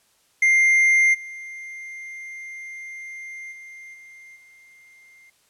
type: tone with level steps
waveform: triangle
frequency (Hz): 2100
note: C7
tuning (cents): +6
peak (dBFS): -12 / -32 / -37 / -41 / -47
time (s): 0.42-5.3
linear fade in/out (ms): 5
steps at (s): 1.13 / 3.51 / 3.93 / 4.35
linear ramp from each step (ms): 20
effects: white hiss -62 dBFS RMS until 5.49 s + low-pass 11000 Hz 12 dB/octave